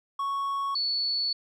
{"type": "tone pair in turn", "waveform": ["triangle", "sine"], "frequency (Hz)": [1108.7, 4435], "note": ["C#6", "C#8"], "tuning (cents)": [0, 0], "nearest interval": "2 octaves", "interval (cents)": 2400, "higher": "second", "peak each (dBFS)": -25, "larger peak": "neither", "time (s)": [[0.19, 0.75], [0.75, 1.33]], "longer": "second", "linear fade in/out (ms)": 5, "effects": []}